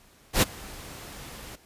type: noise with ADSR envelope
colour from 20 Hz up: pink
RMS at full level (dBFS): -18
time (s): 0.33-1.56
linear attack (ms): 90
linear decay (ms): 24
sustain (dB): -24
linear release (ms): 10
effects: pink hiss -57 dBFS RMS until 1.65 s + resampled to 32000 Hz